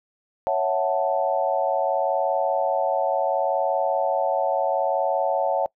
sine chord, F# minor seventh, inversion second, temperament equal, 554.4 / 659.3 / 740 / 880 Hz, C#5 / E5 / F#5 / A5, 0 / 0 / 0 / 0 cents, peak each -24 / -25 / -25 / -27 dBFS, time 0.47-5.66 s, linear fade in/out 0 ms, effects noise-tail reverb RT60 0.1 s tail -24 dB re dry

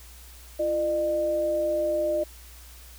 sine tone pair together, 340.1 / 606 Hz, F4 / D#5, -46 / -46 cents, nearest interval minor seventh, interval 1000 cents, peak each -31 / -23 dBFS, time 0.59-2.24 s, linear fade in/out 10 ms, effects added 60 Hz sine -46 dBFS peak until 2.98 s + white hiss -50 dBFS RMS until 2.98 s

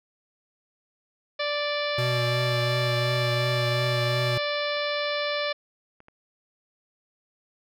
harmonic tone, 586 Hz, D5, 4 cents flat, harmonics 1 / 2 / 3 / 4 / 5 / 6 / 7 / 8 / 9, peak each -28 / -34 / -34 / -34 / -39 / -35 / -37 / -42 / -41 dBFS, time 1.39-5.53 s, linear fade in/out 10 ms
square tone with vibrato, 123.47 Hz, B2, in tune, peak -26 dBFS, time 1.98-4.38 s, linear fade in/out 5 ms, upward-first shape triangle, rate 2.8 Hz, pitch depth 29 cents each way
clicks, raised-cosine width 0.5 ms, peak -35 dBFS, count 3, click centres 4.768 / 6.004 / 6.084 s
effects none

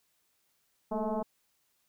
sine tone with frequency modulation, 207.7 Hz, G#3, in tune, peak -29 dBFS, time 0.91-1.23 s, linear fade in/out 10 ms, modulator 217 Hz, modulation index 3.4, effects white hiss -74 dBFS RMS until 1.88 s

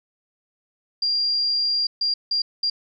sine tone bursts at uneven times, 4778 Hz, D8, 29 cents sharp, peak -19 dBFS, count 4, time 1.02-1.87 / 2.01-2.14 / 2.31-2.42 / 2.63-2.7 s, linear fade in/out 5 ms, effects none

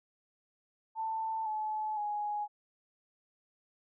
sine tone with pitch steps, 888 / 860.2 / 833.3 Hz, A5 / A5 / G#5, +16 / -39 / +6 cents, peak -32 dBFS, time 0.95-2.48 s, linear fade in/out 50 ms, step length 510 ms, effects none

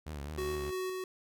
sawtooth tone with vibrato, 73.42 Hz, D2, in tune, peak -35 dBFS, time 0.06-0.71 s, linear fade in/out 10 ms, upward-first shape triangle, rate 4.8 Hz, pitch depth 120 cents each way
square tone with tremolo, 372.1 Hz, F#4, 10 cents sharp, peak -34 dBFS, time 0.38-1.04 s, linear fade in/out 2 ms, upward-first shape square, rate 2.9 Hz, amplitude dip 25%
effects none

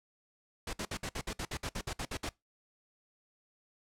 pink noise bursts, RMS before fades -37 dBFS, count 14, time 0.67-2.292 s, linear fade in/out 5 ms, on 62 ms, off 58 ms, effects noise-tail reverb RT60 0.2 s tail -23 dB re dry + low-pass 9000 Hz 12 dB/octave

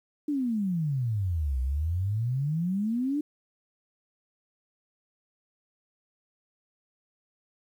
sine exponential two-way sweep, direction down then up, 304 to 62.2 to 304 Hz, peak -25 dBFS, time 0.28-3.21 s, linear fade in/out 5 ms, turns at 1.6 s, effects 10-bit

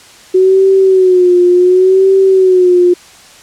sine tone with vibrato, 370 Hz, F#4, in tune, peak -4 dBFS, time 0.34-2.94 s, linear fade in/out 10 ms, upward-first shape sine, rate 0.69 Hz, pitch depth 71 cents each way, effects white hiss -38 dBFS RMS until 3.42 s + low-pass 8000 Hz 12 dB/octave

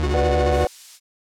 40% pulse tone with vibrato, 73.4 Hz, D2, in tune, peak -19 dBFS, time 0-0.65 s, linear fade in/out 0 ms, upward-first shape square, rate 8.6 Hz, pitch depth 110 cents each way
45% pulse tone with tremolo, 363.7 Hz, F#4, 30 cents flat, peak -21 dBFS, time 0.03-0.67 s, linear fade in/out 2 ms, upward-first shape triangle, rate 14 Hz, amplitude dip 85%
triangle chord, B minor, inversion none, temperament equal, 493.9 / 587.3 / 740 Hz, B4 / D5 / F#5, 0 / 0 / 0 cents, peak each -20 / -22 / -22 dBFS, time 0.14-0.67 s, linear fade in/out 0 ms
violet noise, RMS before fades -31 dBFS, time 0.5-1 s, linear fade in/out 50 ms
effects low-pass 6000 Hz 12 dB/octave

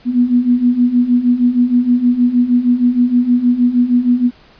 sine beating tone pair, 240.7 / 247.1 Hz, B3 / B3, -44 / +1 cents, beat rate 6.4 Hz, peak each -15 / -11 dBFS, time 0.05-4.31 s, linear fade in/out 50 ms, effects pink hiss -46 dBFS RMS until 4.59 s + resampled to 11025 Hz

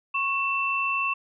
sine tone pair together, 1100 / 2674 Hz, C#6 / E7, -14 / +24 cents, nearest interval octave + minor third, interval 1538 cents, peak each -27 / -25 dBFS, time 0.14-1.14 s, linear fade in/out 10 ms, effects none

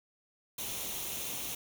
white noise with comb filter, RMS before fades -38 dBFS, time 0.58-1.55 s, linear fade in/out 5 ms, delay 0.31 ms, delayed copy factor +0.55, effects none

